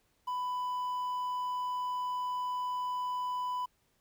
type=tone with quantisation; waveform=triangle; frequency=996 Hz; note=B5; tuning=14 cents sharp; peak=-30 dBFS; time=0.27-3.66 s; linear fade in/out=10 ms; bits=10; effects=pink hiss -73 dBFS RMS until 4 s